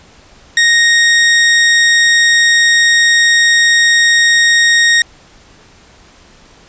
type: tone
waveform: sawtooth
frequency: 1864.7 Hz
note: A#6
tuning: in tune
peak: -3 dBFS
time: 0.57-5.02 s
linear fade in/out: 2 ms
effects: pink hiss -43 dBFS RMS until 6.68 s + resampled to 16000 Hz